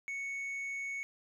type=tone with tanh clipping; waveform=sine; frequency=2217 Hz; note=C#7; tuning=in tune; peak=-37 dBFS; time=0.08-1.03 s; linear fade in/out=0 ms; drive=4 dB; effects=none